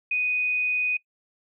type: tone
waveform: sine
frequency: 2489 Hz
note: D#7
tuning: in tune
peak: -22 dBFS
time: 0.11-0.97 s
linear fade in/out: 5 ms
effects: noise-tail reverb RT60 0.1 s tail -21 dB re dry